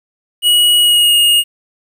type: tone with pitch glide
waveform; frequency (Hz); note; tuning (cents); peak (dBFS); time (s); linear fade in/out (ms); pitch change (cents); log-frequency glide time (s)
square; 2910 to 2857; F#7 to F7; -29 to +39; -8; 0.42-1.44; 50; -32; 0.8-1.16
effects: 8-bit